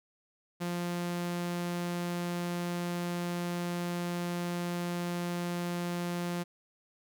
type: tone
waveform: sawtooth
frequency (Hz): 174.61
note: F3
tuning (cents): 0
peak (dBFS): -28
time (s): 0.6-6.44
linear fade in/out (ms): 20
effects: none